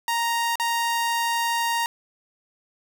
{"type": "tone with dropouts", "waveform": "sawtooth", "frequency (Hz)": 932.3, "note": "A#5", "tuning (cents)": 0, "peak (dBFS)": -18, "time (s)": [0.08, 1.86], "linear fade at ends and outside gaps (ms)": 1, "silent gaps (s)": [0.556, 0.598], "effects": []}